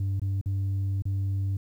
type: tone with dropouts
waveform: sine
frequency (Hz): 97.4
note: G2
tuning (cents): -11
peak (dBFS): -22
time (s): 0-1.57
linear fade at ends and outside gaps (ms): 5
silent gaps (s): 0.197-0.217 / 0.413-0.459 / 1.022-1.054
effects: tanh soft clip ceiling -24 dBFS + 10-bit